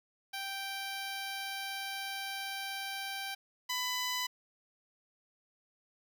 10% pulse tone pair in turn, 783 / 998.7 Hz, G5 / B5, -2 / +19 cents, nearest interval major third, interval 421 cents, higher second, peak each -29 / -24 dBFS, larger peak second, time 0.33-3.35 / 3.69-4.27 s, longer first, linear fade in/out 10 ms, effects none

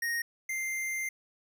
square tone pair in turn, 1864.7 / 2093 Hz, A#6 / C7, 0 / 0 cents, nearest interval major second, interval 200 cents, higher second, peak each -30 / -32 dBFS, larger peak first, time 0.02-0.22 / 0.49-1.09 s, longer second, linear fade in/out 5 ms, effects none

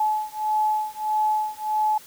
sine beating tone pair, 856 / 857.6 Hz, A5 / A5, -48 / -45 cents, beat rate 1.6 Hz, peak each -24 dBFS, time 0-1.98 s, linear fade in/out 5 ms, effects white hiss -47 dBFS RMS until 2.06 s

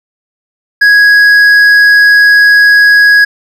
sine tone with hard clipping, 1661.2 Hz, G#6, in tune, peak -3 dBFS, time 0.81-3.25 s, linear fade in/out 10 ms, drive 5 dB, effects none

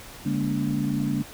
sine tone cluster, 143.9 / 205 / 235.3 / 287.3 Hz, D3 / G#3 / A#3 / D4, -35 / -22 / +16 / -38 cents, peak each -28 dBFS, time 0.25-1.23 s, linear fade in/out 10 ms, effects tanh soft clip ceiling -12 dBFS + pink hiss -43 dBFS RMS until 1.33 s

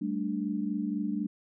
sine chord, G suspended second, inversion none, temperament equal, 196 / 220 / 293.7 Hz, G3 / A3 / D4, 0 / 0 / 0 cents, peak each -33 dBFS, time 0.01-1.27 s, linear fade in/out 10 ms, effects none

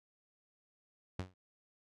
sawtooth tone with exponential decay, 92.5 Hz, F#2, in tune, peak -30 dBFS, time 1.19-1.34 s, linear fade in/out 5 ms, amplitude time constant 31 ms, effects low-pass 6000 Hz 12 dB/octave

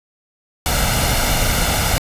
pink noise with comb filter, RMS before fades -17 dBFS, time 0.66-1.98 s, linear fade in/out 0 ms, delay 1.4 ms, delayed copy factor +0.6, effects resampled to 32000 Hz

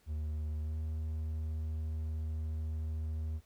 triangle tone with pitch glide, 76.5 to 78.42 Hz, D#2 to D#2, -29 to +14 cents, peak -32 dBFS, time 0.06-3.41 s, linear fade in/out 50 ms, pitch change +43 cents, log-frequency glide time 0.6-0.76 s, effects pink hiss -69 dBFS RMS until 3.45 s

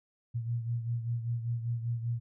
sine beating tone pair, 116.8 / 121.9 Hz, A#2 / B2, +4 / -22 cents, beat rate 5.1 Hz, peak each -31 / -38 dBFS, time 0.34-2.2 s, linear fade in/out 20 ms, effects none

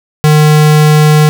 square tone, 152.1 Hz, D#3, 39 cents flat, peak -4 dBFS, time 0.24-1.29 s, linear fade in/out 0 ms, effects none

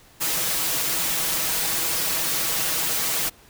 white noise with comb filter, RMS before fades -24 dBFS, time 0.2-3.3 s, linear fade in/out 20 ms, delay 6.2 ms, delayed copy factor +0.7, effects pink hiss -52 dBFS RMS until 3.49 s

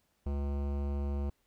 sine tone with hard clipping, 70.7 Hz, C#2, 35 cents sharp, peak -33 dBFS, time 0.26-1.3 s, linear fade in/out 5 ms, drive 18 dB, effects pink hiss -75 dBFS RMS until 1.46 s

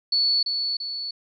sine tone with echo, 4435 Hz, C#8, in tune, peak -18 dBFS, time 0.12-0.43 s, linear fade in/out 5 ms, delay 340 ms, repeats 2, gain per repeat -5 dB, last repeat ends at 1.11 s, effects none

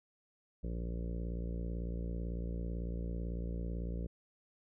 harmonic tone, 58 Hz, A#1, 8 cents flat, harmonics 1 / 2 / 3 / 4 / 5 / 6 / 7 / 8 / 9 / 10, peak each -37 / -47 / -43 / -54 / -51 / -55 / -53 / -53 / -55 / -59 dBFS, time 0.63-4.07 s, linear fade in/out 10 ms, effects none

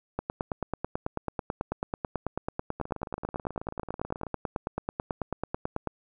two click trains, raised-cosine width 1 ms, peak -23 / -15 dBFS, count 28 / 53, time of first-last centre 2.8-4.267 / 0.19-5.873 s, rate 18.4 / 9.15 Hz, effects none

